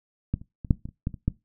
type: clicks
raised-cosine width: 5 ms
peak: -12 / -30 / -23 / -6 / -22 / -30 / -14 / -25 / -10 dBFS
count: 9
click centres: 0.34 / 0.415 / 0.648 / 0.708 / 0.855 / 0.889 / 1.071 / 1.142 / 1.28 s
effects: noise-tail reverb RT60 0.2 s tail -19 dB re dry